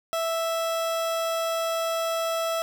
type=tone; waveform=30% pulse; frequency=659 Hz; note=E5; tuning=1 cent flat; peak=-22 dBFS; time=0.13-2.62 s; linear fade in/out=0 ms; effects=none